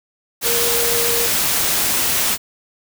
sine tone in noise, 470.6 Hz, A#4, 16 cents sharp, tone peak -22 dBFS, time 0.43-1.29 s, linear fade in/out 50 ms, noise white, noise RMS -18 dBFS, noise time 0.41-2.38 s, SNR -7 dB, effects none

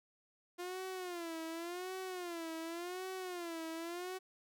sawtooth tone with vibrato, 349.2 Hz, F4, in tune, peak -37 dBFS, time 0.58-4.19 s, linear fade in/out 20 ms, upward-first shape sine, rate 0.89 Hz, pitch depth 130 cents each way, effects none

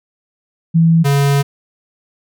sine / square tone pair in turn, 164.81 / 140.69 Hz, E3 / C#3, 0 / +26 cents, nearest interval minor third, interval 274 cents, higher first, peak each -7 / -11 dBFS, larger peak first, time 0.74-1.04 / 1.04-1.43 s, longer second, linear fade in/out 20 ms, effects none

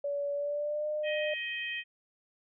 sine tone with pitch glide, 571 to 605 Hz, D5 to D#5, -49 to -49 cents, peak -30 dBFS, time 0.04-1.34 s, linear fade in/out 5 ms, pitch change +100 cents, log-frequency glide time 0.33-0.88 s
harmonic tone, 629 Hz, D#5, 19 cents sharp, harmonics 3 / 4 / 5, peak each -37 / -37 / -40 dBFS, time 1.03-1.84 s, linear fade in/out 50 ms
effects none

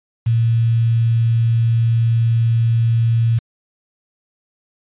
sine tone with quantisation, 115.1 Hz, A#2, 22 cents flat, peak -12 dBFS, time 0.26-3.39 s, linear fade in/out 10 ms, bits 6, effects resampled to 8000 Hz

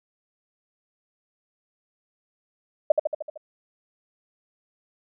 sine tone with echo, 610 Hz, D#5, 34 cents flat, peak -11 dBFS, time 2.9-2.92 s, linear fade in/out 5 ms, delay 76 ms, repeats 6, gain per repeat -4 dB, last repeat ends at 3.376 s, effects none

